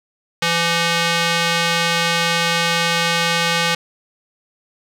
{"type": "tone with band-pass filter", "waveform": "square", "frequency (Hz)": 169, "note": "E3", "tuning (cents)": 43, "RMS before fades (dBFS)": -18, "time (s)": [0.42, 3.75], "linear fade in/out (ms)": 5, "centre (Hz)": 3100, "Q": 0.82, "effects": []}